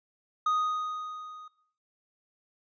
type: tone with level ramp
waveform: triangle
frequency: 1244.5 Hz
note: D#6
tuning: in tune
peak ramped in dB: -21 to -43 dBFS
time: 0.46-1.48 s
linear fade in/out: 5 ms
effects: noise-tail reverb RT60 0.6 s tail -17 dB re dry + resampled to 16000 Hz